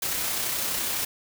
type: noise with amplitude modulation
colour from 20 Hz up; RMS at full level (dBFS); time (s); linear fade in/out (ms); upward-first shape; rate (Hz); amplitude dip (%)
white; -27; 0.02-1.05; 5; sine; 31.9; 25
effects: none